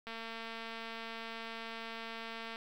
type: click train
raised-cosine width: 0.3 ms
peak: -28 dBFS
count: 566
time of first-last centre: 0.07-2.559 s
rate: 227 Hz
effects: 10-bit